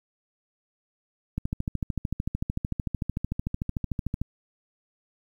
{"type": "click train", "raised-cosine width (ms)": 5, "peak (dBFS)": -15, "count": 39, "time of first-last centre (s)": [1.38, 4.216], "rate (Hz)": 13.4, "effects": ["9-bit"]}